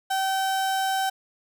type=tone; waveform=35% pulse; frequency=770 Hz; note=G5; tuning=31 cents flat; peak=-21 dBFS; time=0.1-1.1 s; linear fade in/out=10 ms; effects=none